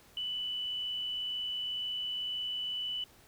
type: tone with amplitude modulation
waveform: sine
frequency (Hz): 2978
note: F#7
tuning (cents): +11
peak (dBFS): -32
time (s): 0.17-3.04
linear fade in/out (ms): 2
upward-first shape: sine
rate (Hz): 122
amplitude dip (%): 25
effects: pink hiss -60 dBFS RMS until 3.27 s